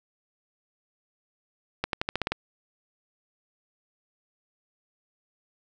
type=accelerating click train; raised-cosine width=0.3 ms; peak=-10 dBFS; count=8; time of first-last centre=1.84-2.32 s; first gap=92 ms; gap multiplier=0.9; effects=none